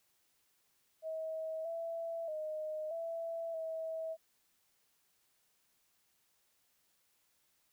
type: tone with pitch steps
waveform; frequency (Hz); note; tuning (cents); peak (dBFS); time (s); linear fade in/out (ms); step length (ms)
sine; 639 / 665 / 619 / 664 / 646; D#5 / E5 / D#5 / E5 / E5; +46 / +15 / -9 / +12 / -35; -37; 1.02-4.17; 50; 630
effects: white hiss -75 dBFS RMS until 7.72 s